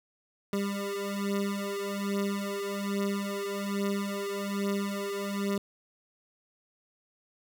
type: beating tone pair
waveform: 25% pulse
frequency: 199.2 / 200.4 Hz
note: G3 / G3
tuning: +28 / +38 cents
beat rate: 1.2 Hz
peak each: -29 dBFS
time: 0.53-5.58 s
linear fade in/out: 2 ms
effects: none